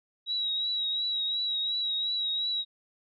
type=tone with vibrato; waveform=sine; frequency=3854 Hz; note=B7; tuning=43 cents flat; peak=-27 dBFS; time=0.26-2.65 s; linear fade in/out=50 ms; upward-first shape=triangle; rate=2.8 Hz; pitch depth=43 cents each way; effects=none